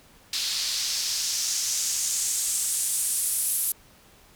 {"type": "noise with band-pass filter sweep", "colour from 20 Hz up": "white", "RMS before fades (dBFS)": -27, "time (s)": [0.33, 3.72], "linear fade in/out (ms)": 2, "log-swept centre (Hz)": [4200, 11000], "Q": 2.2, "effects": ["pink hiss -55 dBFS RMS until 4.35 s"]}